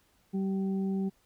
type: harmonic tone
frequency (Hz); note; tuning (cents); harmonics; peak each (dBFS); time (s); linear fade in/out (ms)
193; G3; -27; 1 / 2 / 4; -28 / -37 / -49; 0.33-1.1; 20
effects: pink hiss -68 dBFS RMS until 1.25 s